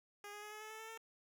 10% pulse tone with pitch steps, 409.9 / 415.4 / 420.9 / 426.6 / 432.3 / 438.1 / 443.9 / 449.8 Hz, G#4 / G#4 / G#4 / G#4 / A4 / A4 / A4 / A4, -23 / 0 / +23 / +46 / -31 / -7 / +15 / +38 cents, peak -40 dBFS, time 0.24-0.976 s, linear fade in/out 2 ms, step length 92 ms, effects none

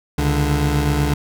25% pulse tone pair together, 69.3 / 146.84 Hz, C#2 / D3, 0 / 0 cents, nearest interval octave + minor second, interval 1300 cents, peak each -15 dBFS, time 0.18-1.14 s, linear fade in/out 5 ms, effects none

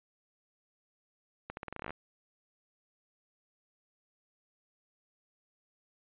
accelerating click train, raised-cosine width 0.5 ms, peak -24 dBFS, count 13, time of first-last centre 1.5-1.906 s, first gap 71 ms, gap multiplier 0.85, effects resampled to 8000 Hz

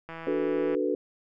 click train, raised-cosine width 0.5 ms, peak -25 dBFS, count 109, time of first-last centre 0.09-0.749 s, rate 164 Hz
sine chord, B minor seventh, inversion first, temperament equal, 293.7 / 370 / 440 / 493.9 Hz, D4 / F#4 / A4 / B4, 0 / 0 / 0 / 0 cents, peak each -30 dBFS, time 0.27-0.95 s, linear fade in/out 2 ms
effects none

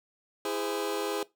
sawtooth chord, E augmented, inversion none, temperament just, 329.6 / 412 / 515 Hz, E4 / G#4 / B#4, 0 / -14 / -28 cents, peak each -32 / -28 / -32 dBFS, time 0.45-1.23 s, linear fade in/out 2 ms, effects noise-tail reverb RT60 0.2 s tail -20 dB re dry

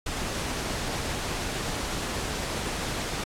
pink noise, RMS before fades -31 dBFS, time 0.06-3.24 s, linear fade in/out 5 ms, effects low-pass 9000 Hz 12 dB/octave + AAC 64 kbps

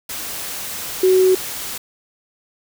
sine tone in noise, 373.1 Hz, F#4, 14 cents sharp, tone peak -10 dBFS, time 1.03-1.35 s, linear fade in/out 5 ms, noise white, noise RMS -28 dBFS, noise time 0.09-1.78 s, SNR +15 dB, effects none

